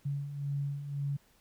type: beating tone pair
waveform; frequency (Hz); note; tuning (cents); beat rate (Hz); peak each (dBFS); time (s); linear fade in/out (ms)
sine; 140 / 141.9; C#3 / C#3; +18 / +41; 1.9; -40 / -33; 0.05-1.17; 10
effects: pink hiss -66 dBFS RMS until 1.4 s